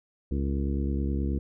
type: harmonic tone with a mistuned harmonic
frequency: 69.4 Hz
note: C#2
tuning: 3 cents sharp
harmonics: 1 / 2 / 3 / 4 / 5 / 6 / 7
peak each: -27 / -35 / -33 / -35 / -37 / -46 / -44 dBFS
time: 0.31-1.39 s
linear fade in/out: 5 ms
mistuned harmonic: 7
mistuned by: -53 cents
effects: none